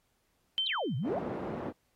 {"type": "tone with exponential decay", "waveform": "sine", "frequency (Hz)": 3100, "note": "G7", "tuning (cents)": -20, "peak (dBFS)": -25, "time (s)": [0.58, 1.09], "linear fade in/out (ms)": 0, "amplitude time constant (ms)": 110}
{"type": "exponential two-way sweep", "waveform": "sine", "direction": "down then up", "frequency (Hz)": [4223, 111.4, 781], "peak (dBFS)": -30, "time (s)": [0.66, 1.19], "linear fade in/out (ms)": 5, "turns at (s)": 0.96}
{"type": "band-pass noise", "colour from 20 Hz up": "pink", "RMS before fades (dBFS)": -37, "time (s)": [1.03, 1.73], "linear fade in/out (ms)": 50, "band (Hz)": [190, 710], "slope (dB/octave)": 12}
{"effects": ["pink hiss -75 dBFS RMS until 1.95 s", "AAC 48 kbps"]}